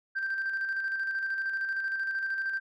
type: tone with tremolo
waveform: sine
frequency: 1568 Hz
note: G6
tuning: in tune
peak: -26 dBFS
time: 0.15-2.6 s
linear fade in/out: 20 ms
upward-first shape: square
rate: 13 Hz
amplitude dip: 40%
effects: tanh soft clip ceiling -25 dBFS